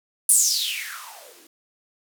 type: noise with band-pass filter sweep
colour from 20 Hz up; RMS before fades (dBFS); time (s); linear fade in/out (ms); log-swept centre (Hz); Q
violet; -24; 0.29-1.47; 2; 10000 to 290; 7.5
effects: none